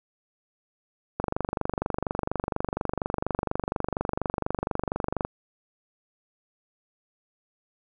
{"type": "click train", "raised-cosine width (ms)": 1, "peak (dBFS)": -12, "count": 99, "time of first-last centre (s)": [1.2, 5.25], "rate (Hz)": 24.2, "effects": []}